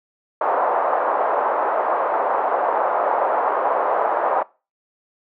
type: band-pass noise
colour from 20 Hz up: pink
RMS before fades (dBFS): -20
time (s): 0.41-4.43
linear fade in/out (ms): 5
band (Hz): 560 to 1100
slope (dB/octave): 24
effects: noise-tail reverb RT60 0.3 s tail -22 dB re dry